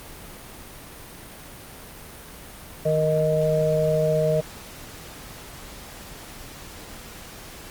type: harmonic tone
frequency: 155.56 Hz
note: D#3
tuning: in tune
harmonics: 1 / 3 / 4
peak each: -24 / -24 / -21 dBFS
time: 2.85-4.41 s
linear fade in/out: 10 ms
effects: pink hiss -41 dBFS RMS until 7.7 s + Opus 32 kbps